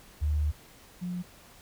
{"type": "tone pair in turn", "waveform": "sine", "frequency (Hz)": [75, 178.38], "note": ["D2", "F3"], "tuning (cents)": [37, 37], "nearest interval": "octave + minor third", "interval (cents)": 1500, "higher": "second", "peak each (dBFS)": [-24, -31], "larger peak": "first", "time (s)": [[0.21, 0.52], [1.01, 1.23]], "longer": "first", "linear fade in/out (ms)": 20, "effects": ["pink hiss -54 dBFS RMS until 1.61 s"]}